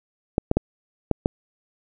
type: clicks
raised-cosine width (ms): 2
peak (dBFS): -5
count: 5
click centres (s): 0.381 / 0.514 / 0.57 / 1.113 / 1.259
effects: none